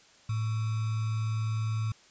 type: tone with sample-and-hold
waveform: sine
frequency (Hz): 110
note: A2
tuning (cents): 0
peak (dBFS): -27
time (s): 0.29-1.92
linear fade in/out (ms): 5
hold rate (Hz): 1225
effects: white hiss -58 dBFS RMS until 2.1 s + resampled to 16000 Hz